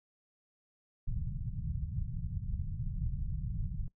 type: low-pass noise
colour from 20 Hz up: pink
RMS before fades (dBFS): -36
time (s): 1.07-3.88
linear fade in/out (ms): 5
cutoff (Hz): 170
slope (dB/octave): 48
effects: noise-tail reverb RT60 0.1 s tail -19 dB re dry